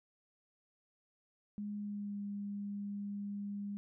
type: tone with pitch glide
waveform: sine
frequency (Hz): 206.6 to 202.6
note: G#3 to G#3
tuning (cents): -9 to -43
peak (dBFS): -38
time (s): 1.58-3.77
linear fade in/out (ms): 0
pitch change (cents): -34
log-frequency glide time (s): 1.77-2.2
effects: none